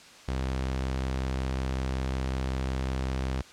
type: tone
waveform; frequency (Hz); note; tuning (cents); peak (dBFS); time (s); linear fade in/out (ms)
sawtooth; 65.41; C2; 0; -24; 0.28-3.42; 5
effects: white hiss -50 dBFS RMS until 3.52 s + low-pass 6000 Hz 12 dB/octave